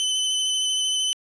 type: tone with vibrato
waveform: sawtooth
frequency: 3034 Hz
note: F#7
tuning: 43 cents sharp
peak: -18 dBFS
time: 0-1.13 s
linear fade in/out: 0 ms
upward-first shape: sine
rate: 13 Hz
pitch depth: 17 cents each way
effects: resampled to 22050 Hz